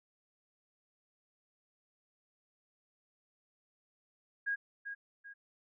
sine tone with echo, 1636 Hz, G#6, 26 cents flat, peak -31 dBFS, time 4.46-4.56 s, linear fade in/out 20 ms, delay 390 ms, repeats 2, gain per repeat -8 dB, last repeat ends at 5.34 s, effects none

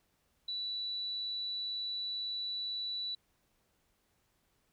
sine tone, 3951 Hz, B7, in tune, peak -35 dBFS, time 0.48-3.15 s, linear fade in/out 5 ms, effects pink hiss -75 dBFS RMS until 4.72 s

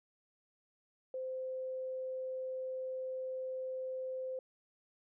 sine tone, 518 Hz, C5, 17 cents flat, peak -37 dBFS, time 1.14-4.39 s, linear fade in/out 2 ms, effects none

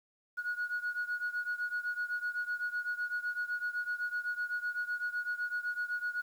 sine beating tone pair, 1451 / 1458.9 Hz, F#6 / F#6, -34 / -25 cents, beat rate 7.9 Hz, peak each -34 / -36 dBFS, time 0.37-6.22 s, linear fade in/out 20 ms, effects tanh soft clip ceiling -28 dBFS + 10-bit

